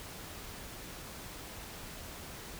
silence, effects pink hiss -46 dBFS RMS until 2.59 s

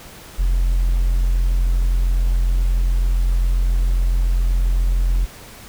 triangle tone, 43.65 Hz, F1, in tune, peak -11 dBFS, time 0.38-5.26 s, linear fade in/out 20 ms, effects tanh soft clip ceiling -9 dBFS + pink hiss -40 dBFS RMS until 5.68 s

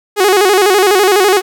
sawtooth tone with vibrato, 392 Hz, G4, in tune, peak -3 dBFS, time 0.16-1.42 s, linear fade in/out 50 ms, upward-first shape square, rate 12 Hz, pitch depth 100 cents each way, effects none

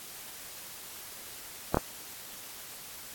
clicks, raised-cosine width 1 ms, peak -9 dBFS, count 2, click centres 1.745 / 1.771 s, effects white hiss -45 dBFS RMS until 3.14 s + AAC 64 kbps

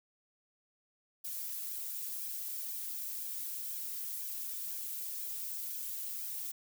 violet noise with flanger, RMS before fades -40 dBFS, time 1.24-6.52 s, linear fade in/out 10 ms, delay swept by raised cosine 1.2 to 3.8 ms, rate 2 Hz, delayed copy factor +0.75, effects none

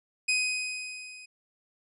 sawtooth tone with level ramp, 2505 Hz, D#7, 11 cents sharp, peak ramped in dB -19 to -42 dBFS, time 0.28-1.26 s, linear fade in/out 10 ms, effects resampled to 24000 Hz

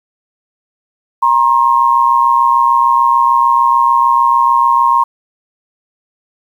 sine tone pair together, 944 / 1070.7 Hz, A#5 / C6, +22 / +40 cents, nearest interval major second, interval 218 cents, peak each -10 dBFS, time 1.22-5.04 s, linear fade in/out 10 ms, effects 7-bit

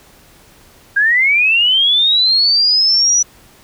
sine linear sweep, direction up, 1590 to 5930 Hz, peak -9 dBFS, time 0.96-3.23 s, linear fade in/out 10 ms, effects pink hiss -46 dBFS RMS until 3.63 s

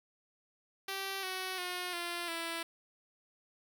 5% pulse tone with pitch steps, 388.6 / 373.8 / 359.7 / 346 / 332.9 Hz, G4 / F#4 / F#4 / F4 / E4, -15 / +18 / -49 / -16 / +17 cents, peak -25 dBFS, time 0.88-2.63 s, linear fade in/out 5 ms, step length 350 ms, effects none

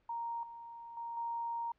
sine tone with level steps, 932.3 Hz, A#5, in tune, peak -36 / -46 / -39 / -35 dBFS, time 0.09-1.72 s, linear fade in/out 5 ms, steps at 0.43 / 0.97 / 1.17 s, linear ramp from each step 2 ms, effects pink hiss -75 dBFS RMS until 1.78 s + low-pass 3000 Hz 12 dB/octave

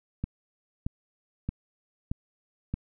click train, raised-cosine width 5 ms, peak -17 dBFS, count 5, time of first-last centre 0.24-2.74 s, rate 1.6 Hz, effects none

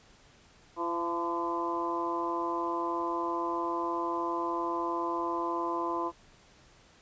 harmonic tone with a mistuned harmonic, 170 Hz, F3, 46 cents flat, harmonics 2 / 3 / 4 / 5 / 6 / 7, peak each -34 / -41 / -39 / -40 / -32 / -44 dBFS, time 0.76-6.12 s, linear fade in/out 50 ms, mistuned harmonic 5, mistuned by +54 cents, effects pink hiss -59 dBFS RMS until 7.01 s + resampled to 16000 Hz

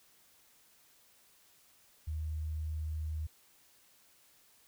sine tone, 77.78 Hz, D#2, in tune, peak -34 dBFS, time 2.07-3.27 s, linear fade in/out 10 ms, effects white hiss -65 dBFS RMS until 4.67 s

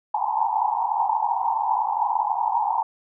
pink band-pass noise, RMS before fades -23 dBFS, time 0.14-2.83 s, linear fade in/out 2 ms, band 800 to 960 Hz, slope 96 dB/octave, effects none

